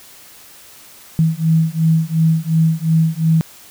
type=beating tone pair; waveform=sine; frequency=160 / 162.8 Hz; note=D#3 / E3; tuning=+49 / -21 cents; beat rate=2.8 Hz; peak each=-15 dBFS; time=1.19-3.41 s; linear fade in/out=0 ms; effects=white hiss -42 dBFS RMS until 3.7 s